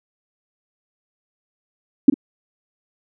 sine tone with echo, 277.2 Hz, C#4, in tune, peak -3 dBFS, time 2.08-2.1 s, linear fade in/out 5 ms, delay 42 ms, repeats 1, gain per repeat -13 dB, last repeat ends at 2.142 s, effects none

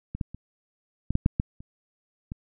clicks, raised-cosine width 5 ms, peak -20 / -16 / -26 / -14 / -9 / -7 / -11 / -30 / -21 dBFS, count 9, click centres 0.15 / 0.212 / 0.346 / 1.106 / 1.154 / 1.261 / 1.399 / 1.605 / 2.319 s, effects none

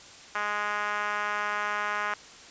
5% pulse tone with band-pass filter, 207.7 Hz, G#3, in tune, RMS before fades -30 dBFS, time 0.35-2.14 s, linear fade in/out 2 ms, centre 1300 Hz, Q 1.5, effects white hiss -48 dBFS RMS until 2.5 s + resampled to 16000 Hz

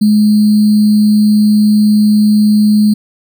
sine tone with sample-and-hold, 210.9 Hz, G#3, 27 cents sharp, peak -5 dBFS, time 0.01-2.94 s, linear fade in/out 10 ms, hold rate 4410 Hz, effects none

